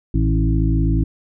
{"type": "harmonic tone with a mistuned harmonic", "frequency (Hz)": 54.1, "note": "A1", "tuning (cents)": -29, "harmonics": [1, 2, 3, 5, 6], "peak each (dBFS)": [-17, -20, -22, -24, -25], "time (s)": [0.14, 1.04], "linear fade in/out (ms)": 5, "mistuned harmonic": 2, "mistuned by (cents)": 34, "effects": []}